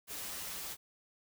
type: noise with comb filter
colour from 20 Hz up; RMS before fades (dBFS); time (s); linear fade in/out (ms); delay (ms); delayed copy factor
white; -42; 0.07-0.77; 50; 8.2; -0.75
effects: none